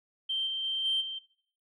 sine tone with level steps, 3136 Hz, G7, in tune, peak -28 / -31 / -29 / -25 / -35 dBFS, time 0.29-1.19 s, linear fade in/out 10 ms, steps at 0.46 / 0.63 / 0.84 / 1 s, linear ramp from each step 20 ms, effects noise-tail reverb RT60 0.6 s tail -19 dB re dry + tanh soft clip ceiling -21 dBFS

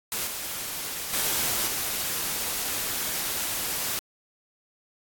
white noise with level steps, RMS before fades -29 / -33 / -26 / -29 dBFS, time 0.12-3.99 s, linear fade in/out 0 ms, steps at 0.27 / 1.13 / 1.67 s, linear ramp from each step 5 ms, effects AAC 64 kbps

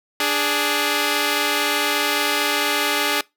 5% pulse tone pair together, 293.1 / 415.3 Hz, D4 / G#4, -3 / 0 cents, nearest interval tritone, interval 603 cents, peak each -10 dBFS, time 0.2-3.21 s, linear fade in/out 2 ms, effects noise-tail reverb RT60 0.2 s tail -23 dB re dry

